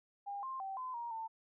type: tone with pitch steps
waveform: sine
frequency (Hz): 805 / 1055 / 774 / 1022 / 942 / 896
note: G5 / C6 / G5 / C6 / A#5 / A5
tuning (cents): +46 / +14 / -22 / -41 / +18 / +31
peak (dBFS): -39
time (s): 0.26-1.28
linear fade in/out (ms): 20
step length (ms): 170
effects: none